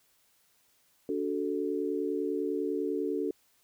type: chord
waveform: sine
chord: D major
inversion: none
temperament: equal with one note detuned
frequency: 290 / 370 / 440 Hz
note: D4 / F#4 / A4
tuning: -22 / 0 / 0 cents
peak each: -33 dBFS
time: 1.09-3.31 s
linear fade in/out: 2 ms
effects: white hiss -68 dBFS RMS until 3.63 s